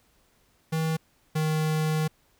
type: tone pair in turn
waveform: square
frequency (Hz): 159.9 / 155.98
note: D#3 / D#3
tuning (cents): +48 / +5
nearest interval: unison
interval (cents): 43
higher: first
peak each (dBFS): -25 / -24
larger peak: second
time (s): 0.72-0.97 / 1.35-2.08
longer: second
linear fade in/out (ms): 10
effects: pink hiss -65 dBFS RMS until 2.39 s